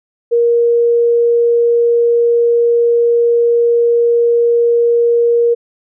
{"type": "tone", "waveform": "sine", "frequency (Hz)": 471.1, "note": "A#4", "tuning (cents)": 18, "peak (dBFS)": -8, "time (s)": [0.31, 5.55], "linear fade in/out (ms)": 20, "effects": []}